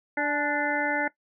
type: harmonic tone with a mistuned harmonic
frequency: 293.7 Hz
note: D4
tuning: in tune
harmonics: 1 / 2 / 3 / 5 / 6 / 7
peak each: -31 / -31 / -31 / -31 / -31 / -31 dBFS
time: 0.17-1.08 s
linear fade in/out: 5 ms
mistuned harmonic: 3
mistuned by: -41 cents
effects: noise-tail reverb RT60 0.1 s tail -18 dB re dry